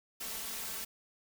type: noise with comb filter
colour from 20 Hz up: white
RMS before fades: -40 dBFS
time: 0.2-0.85 s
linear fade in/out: 10 ms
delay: 4.5 ms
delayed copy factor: +0.8
effects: none